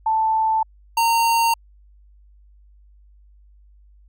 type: tone pair in turn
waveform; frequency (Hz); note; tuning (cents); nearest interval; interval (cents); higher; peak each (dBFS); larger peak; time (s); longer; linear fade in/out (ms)
sine / square; 882 / 920.8; A5 / A#5; +4 / -22; minor second; 74; second; -16; neither; 0.06-0.63 / 0.97-1.54; neither; 5
effects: added 50 Hz sine -48 dBFS peak until 4.08 s